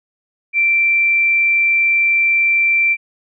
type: tone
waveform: sine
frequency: 2349 Hz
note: D7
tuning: in tune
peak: -11 dBFS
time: 0.53-2.97 s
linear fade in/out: 50 ms
effects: none